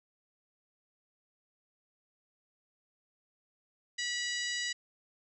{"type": "harmonic tone", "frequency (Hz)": 973, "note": "B5", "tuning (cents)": -26, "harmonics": [2, 3, 4, 5, 6, 7, 8], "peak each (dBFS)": [-36, -40, -40, -41, -46, -44, -45], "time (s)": [3.98, 4.73], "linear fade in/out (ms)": 10, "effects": []}